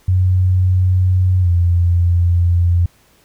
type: tone with pitch glide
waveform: sine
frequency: 92.1 to 86.93 Hz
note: F#2 to F2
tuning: -7 to -7 cents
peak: -10 dBFS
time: 0.08-2.86 s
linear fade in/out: 5 ms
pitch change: -100 cents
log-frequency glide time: 1.41-1.49 s
effects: pink hiss -53 dBFS RMS until 3.24 s